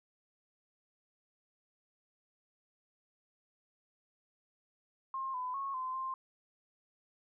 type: tone with pitch steps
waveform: sine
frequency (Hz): 1065 / 1006 / 1096 / 1031 / 1050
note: C6 / B5 / C#6 / C6 / C6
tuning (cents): +30 / +32 / -20 / -26 / +6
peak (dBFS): -35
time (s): 5.14-6.14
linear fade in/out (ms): 2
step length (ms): 200
effects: none